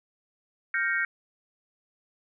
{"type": "chord", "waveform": "sine", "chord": "G half-diminished seventh", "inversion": "third", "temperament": "equal", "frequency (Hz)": [1396.9, 1568, 1864.7, 2217], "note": ["F6", "G6", "Bb6", "Db7"], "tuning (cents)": [0, 0, 0, 0], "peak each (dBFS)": [-32, -28, -29, -32], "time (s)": [0.74, 1.05], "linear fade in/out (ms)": 2, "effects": []}